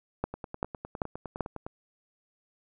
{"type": "two click trains", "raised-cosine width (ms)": 1, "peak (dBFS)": [-23, -14], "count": [14, 4], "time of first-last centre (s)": [[0.34, 1.665], [0.24, 1.407]], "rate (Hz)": [9.81, 2.57], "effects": []}